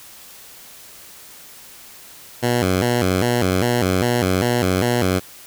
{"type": "tone with vibrato", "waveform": "10% pulse", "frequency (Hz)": 106, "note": "G#2", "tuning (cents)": 36, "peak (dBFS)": -8, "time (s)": [2.42, 5.2], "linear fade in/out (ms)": 20, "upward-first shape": "square", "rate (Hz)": 2.5, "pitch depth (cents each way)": 230, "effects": ["white hiss -42 dBFS RMS until 5.46 s"]}